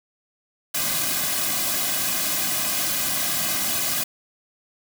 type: noise with comb filter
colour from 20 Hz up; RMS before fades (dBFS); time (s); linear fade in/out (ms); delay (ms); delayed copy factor
white; -24; 0.74-4.04; 10; 2.2; -0.9
effects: none